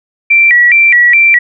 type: tone with vibrato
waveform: sine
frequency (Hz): 2131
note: C7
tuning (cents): +31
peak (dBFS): -3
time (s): 0.3-1.39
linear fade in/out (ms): 10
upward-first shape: square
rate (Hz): 2.4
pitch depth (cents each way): 170
effects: none